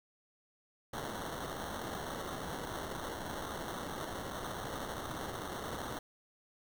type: noise with sample-and-hold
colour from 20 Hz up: blue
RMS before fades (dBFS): -41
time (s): 0.93-5.99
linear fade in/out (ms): 5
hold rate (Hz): 2450
effects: none